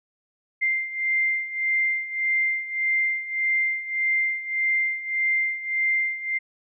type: beating tone pair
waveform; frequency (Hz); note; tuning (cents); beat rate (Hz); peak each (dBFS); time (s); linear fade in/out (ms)
sine; 2093 / 2094.7; C7 / C7; 0 / +1; 1.7; -27 / -23; 0.61-6.39; 20
effects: none